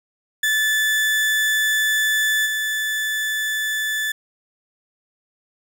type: tone with level steps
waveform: 35% pulse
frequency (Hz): 1744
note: A6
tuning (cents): -16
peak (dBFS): -15 / -19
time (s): 0.43-4.12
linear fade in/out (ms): 5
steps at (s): 2.45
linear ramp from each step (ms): 20
effects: 9-bit